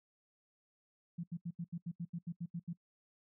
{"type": "tone bursts", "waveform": "sine", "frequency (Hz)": 171, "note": "F3", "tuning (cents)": -36, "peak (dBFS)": -37, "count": 12, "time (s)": [1.18, 2.733], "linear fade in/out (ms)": 10, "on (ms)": 57, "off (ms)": 79, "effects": ["noise-tail reverb RT60 0.1 s tail -22 dB re dry"]}